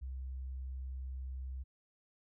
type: tone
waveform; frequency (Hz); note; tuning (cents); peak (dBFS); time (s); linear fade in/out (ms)
sine; 65.1; C2; -8; -39; 0.01-1.64; 20
effects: none